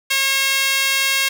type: tone with high-pass filter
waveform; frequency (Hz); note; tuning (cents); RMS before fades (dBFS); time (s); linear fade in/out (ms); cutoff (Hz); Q
sawtooth; 542; C#5; -39; -18; 0.1-1.29; 10; 2300; 1.5
effects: none